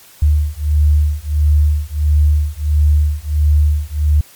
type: beating tone pair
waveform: sine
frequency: 74 / 75.5 Hz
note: D2 / D2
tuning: +14 / +48 cents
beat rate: 1.5 Hz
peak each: -13 dBFS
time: 0.22-4.21 s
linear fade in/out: 5 ms
effects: white hiss -43 dBFS RMS until 4.35 s + MP3 96 kbps